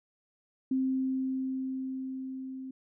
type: tone with level ramp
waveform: sine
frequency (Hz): 262.5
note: C4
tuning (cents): +6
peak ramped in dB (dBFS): -25 to -38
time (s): 0.71-2.71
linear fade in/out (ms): 5
effects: none